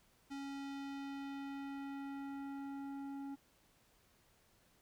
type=tone with low-pass filter sweep; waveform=square; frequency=277 Hz; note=C#4; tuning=1 cent flat; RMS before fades=-45 dBFS; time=0.3-3.36 s; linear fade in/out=20 ms; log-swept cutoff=6500 to 840 Hz; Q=0.8; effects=pink hiss -71 dBFS RMS until 4.81 s